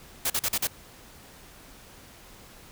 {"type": "noise bursts", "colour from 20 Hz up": "white", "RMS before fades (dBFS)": -26, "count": 5, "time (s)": [0.25, 0.672], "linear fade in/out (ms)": 5, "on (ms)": 50, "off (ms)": 43, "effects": ["pink hiss -50 dBFS RMS until 2.71 s"]}